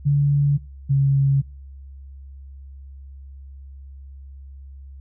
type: tone pair in turn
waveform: sine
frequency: 143 / 137.85 Hz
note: D3 / C#3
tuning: -46 / -9 cents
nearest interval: minor second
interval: 63 cents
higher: first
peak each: -14 dBFS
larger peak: neither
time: 0.05-0.58 / 0.89-1.42 s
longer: neither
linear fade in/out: 20 ms
effects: noise-tail reverb RT60 0.4 s tail -24 dB re dry + added 68 Hz sine -37 dBFS peak until 5 s